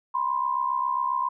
sine tone pair together, 979.1 / 1046.5 Hz, B5 / C6, -15 / 0 cents, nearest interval minor second, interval 115 cents, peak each -27 / -25 dBFS, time 0.14-1.29 s, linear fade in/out 10 ms, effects none

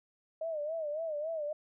sine tone with vibrato, 622.3 Hz, D#5, in tune, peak -33 dBFS, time 0.41-1.53 s, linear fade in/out 5 ms, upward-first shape sine, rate 3.6 Hz, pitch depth 110 cents each way, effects none

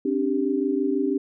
sine chord, C suspended second, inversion none, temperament equal with one note detuned, 267.6 / 293.7 / 392 Hz, C4 / D4 / G4, +39 / 0 / 0 cents, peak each -25 dBFS, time 0.05-1.18 s, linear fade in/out 5 ms, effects none

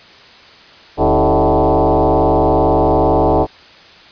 sine tone with frequency modulation, 155.56 Hz, D#3, in tune, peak -9 dBFS, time 0.97-3.47 s, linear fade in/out 50 ms, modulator 120 Hz, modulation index 6.2, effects white hiss -41 dBFS RMS until 4.11 s + resampled to 11025 Hz

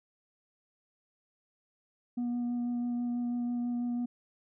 sine tone with vibrato, 241.5 Hz, B3, 39 cents flat, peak -27 dBFS, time 2.17-4.06 s, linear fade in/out 10 ms, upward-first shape sine, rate 6.1 Hz, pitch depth 10 cents each way, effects tanh soft clip ceiling -29 dBFS

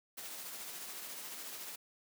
white noise with tremolo, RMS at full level -44 dBFS, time 0.17-1.76 s, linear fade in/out 10 ms, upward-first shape triangle, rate 14 Hz, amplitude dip 35%, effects high-pass 200 Hz 12 dB/octave

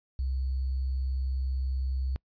sine tone with sample-and-hold, 65.41 Hz, C2, in tune, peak -27 dBFS, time 0.19-2.16 s, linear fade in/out 0 ms, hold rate 4410 Hz, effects noise-tail reverb RT60 0.1 s tail -26 dB re dry + resampled to 11025 Hz

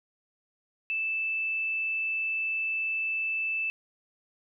sine tone, 2637 Hz, E7, in tune, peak -27 dBFS, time 0.9-3.7 s, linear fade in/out 0 ms, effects none

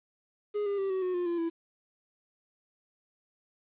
triangle tone with pitch steps, 415.3 / 402.3 / 389.7 / 377.5 / 365.7 / 354.3 / 343.2 / 332.5 Hz, G#4 / G4 / G4 / F#4 / F#4 / F4 / F4 / E4, 0 / +45 / -10 / +35 / -20 / +25 / -30 / +15 cents, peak -26 dBFS, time 0.54-1.5 s, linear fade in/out 20 ms, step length 120 ms, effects resampled to 8000 Hz + 10-bit

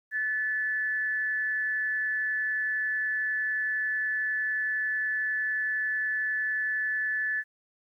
sine tone with amplitude modulation, 1736 Hz, A6, 24 cents flat, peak -24 dBFS, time 0.11-7.44 s, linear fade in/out 50 ms, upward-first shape sine, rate 211 Hz, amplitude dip 45%, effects 11-bit

